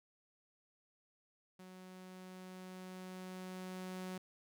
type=tone with level ramp; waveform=sawtooth; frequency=185 Hz; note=F#3; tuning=in tune; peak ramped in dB=-49 to -38 dBFS; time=1.59-4.18 s; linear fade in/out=5 ms; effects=none